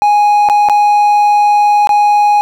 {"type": "tone with dropouts", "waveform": "triangle", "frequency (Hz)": 829, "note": "G#5", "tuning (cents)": -3, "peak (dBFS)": -4, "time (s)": [0.02, 2.41], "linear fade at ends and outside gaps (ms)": 0, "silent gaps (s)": [[0.488, 0.498], [0.687, 0.697], [1.872, 1.892]], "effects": []}